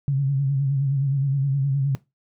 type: tone with vibrato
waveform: sine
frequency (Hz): 137.8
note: C#3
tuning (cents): -10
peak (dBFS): -18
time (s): 0.08-1.95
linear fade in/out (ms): 0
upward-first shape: sine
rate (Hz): 9.6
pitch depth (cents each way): 56
effects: noise-tail reverb RT60 0.2 s tail -18 dB re dry